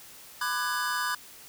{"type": "chord", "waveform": "square", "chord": "G# half-diminished seventh", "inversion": "first", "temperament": "just", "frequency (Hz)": [996.7, 1196.1, 1495.1, 1661.2], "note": ["B5", "D6", "F#6", "G#6"], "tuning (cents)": [16, 31, 18, 0], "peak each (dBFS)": -34, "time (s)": [0.41, 1.15], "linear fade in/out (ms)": 5, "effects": ["white hiss -49 dBFS RMS until 1.48 s"]}